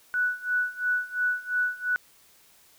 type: tone with tremolo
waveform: sine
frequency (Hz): 1480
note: F#6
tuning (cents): 0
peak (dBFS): -21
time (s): 0.14-1.96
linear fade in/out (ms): 0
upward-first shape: sine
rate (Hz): 2.9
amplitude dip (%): 90
effects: white hiss -58 dBFS RMS until 2.78 s